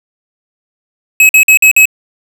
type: tone bursts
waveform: square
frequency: 2563 Hz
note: E7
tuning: 49 cents flat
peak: -3 dBFS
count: 5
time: 1.2-1.855 s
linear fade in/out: 2 ms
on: 91 ms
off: 50 ms
effects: none